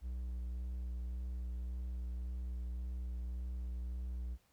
triangle tone with vibrato, 61.2 Hz, B1, 15 cents flat, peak -36 dBFS, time 0.01-4.38 s, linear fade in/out 50 ms, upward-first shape sine, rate 1.8 Hz, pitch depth 19 cents each way, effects pink hiss -73 dBFS RMS until 4.52 s

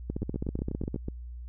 two click trains, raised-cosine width 3 ms, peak -20 / -18 dBFS, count 8 / 14, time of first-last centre 0.22-1.084 / 0.1-0.944 s, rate 8.1 / 15.4 Hz, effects added 60 Hz sine -38 dBFS peak until 1.48 s

